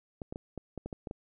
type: clicks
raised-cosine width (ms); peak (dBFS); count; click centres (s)
2; -25; 9; 0.218 / 0.325 / 0.359 / 0.577 / 0.777 / 0.86 / 0.928 / 1.072 / 1.111
effects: none